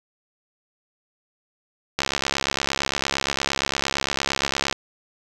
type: click train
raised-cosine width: 0.2 ms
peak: -4 dBFS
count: 189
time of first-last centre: 1.99-4.727 s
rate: 68.7 Hz
effects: none